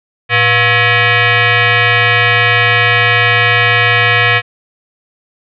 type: tone with frequency modulation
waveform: sine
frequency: 112.7 Hz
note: A2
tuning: 42 cents sharp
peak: -7 dBFS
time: 0.29-4.42 s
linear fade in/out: 50 ms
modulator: 599 Hz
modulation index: 4.5
effects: none